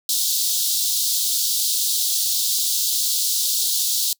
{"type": "high-pass noise", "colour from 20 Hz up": "pink", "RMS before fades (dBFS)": -21, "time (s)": [0.09, 4.13], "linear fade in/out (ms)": 2, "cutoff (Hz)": 3600, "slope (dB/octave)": 48, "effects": ["noise-tail reverb RT60 0.1 s tail -25 dB re dry"]}